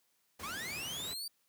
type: noise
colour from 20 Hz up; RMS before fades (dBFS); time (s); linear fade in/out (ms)
pink; -46; 0.39-1.14; 10
type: linear sweep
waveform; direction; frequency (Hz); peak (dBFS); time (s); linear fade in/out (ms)
sawtooth; up; 1046.5 to 4699; -36; 0.43-1.28; 5
effects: white hiss -75 dBFS RMS until 1.48 s + high-pass 100 Hz 12 dB/octave